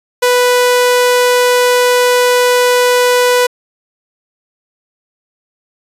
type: tone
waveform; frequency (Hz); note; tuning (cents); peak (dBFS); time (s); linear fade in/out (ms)
sawtooth; 493.9; B4; 0; -4; 0.22-3.47; 10
effects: resampled to 32000 Hz